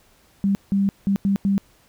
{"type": "tone bursts at uneven times", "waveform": "sine", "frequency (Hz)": 197.5, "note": "G3", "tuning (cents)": 13, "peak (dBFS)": -16, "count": 5, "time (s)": [[0.44, 0.55], [0.72, 0.89], [1.07, 1.16], [1.25, 1.36], [1.45, 1.58]], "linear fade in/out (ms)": 0, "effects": ["pink hiss -57 dBFS RMS until 1.88 s"]}